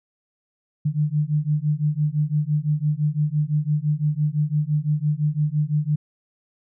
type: beating tone pair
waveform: sine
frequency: 147.3 / 153.2 Hz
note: D3 / D#3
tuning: +6 / -27 cents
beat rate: 5.9 Hz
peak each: -22 / -22 dBFS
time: 0.85-5.96 s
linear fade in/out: 10 ms
effects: none